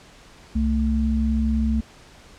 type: tone pair together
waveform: sine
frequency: 66 / 222 Hz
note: C2 / A3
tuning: +16 / +16 cents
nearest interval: octave + major sixth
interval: 2100 cents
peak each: -21 dBFS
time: 0.55-1.81 s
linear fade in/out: 10 ms
effects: pink hiss -48 dBFS RMS until 2.38 s + low-pass 7000 Hz 12 dB/octave